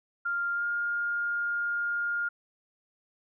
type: tone with pitch glide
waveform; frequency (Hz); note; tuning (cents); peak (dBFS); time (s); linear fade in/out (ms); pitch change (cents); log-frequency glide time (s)
sine; 1396.9 to 1413.1; F6 to F6; 0 to +20; -27; 0.25-2.29; 10; +20; 0.54-0.64
effects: none